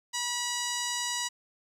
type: tone with low-pass filter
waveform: 10% pulse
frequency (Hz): 970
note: B5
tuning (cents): -31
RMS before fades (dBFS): -32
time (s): 0.13-1.29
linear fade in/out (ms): 20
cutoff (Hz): 8500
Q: 4.8
effects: 10-bit